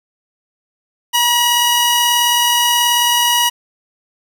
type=tone pair together; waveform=sawtooth; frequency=957.8 / 2912 Hz; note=A#5 / F#7; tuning=+47 / -28 cents; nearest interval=octave + perfect fifth; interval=1925 cents; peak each=-11 dBFS; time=1.13-3.5 s; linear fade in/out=20 ms; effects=none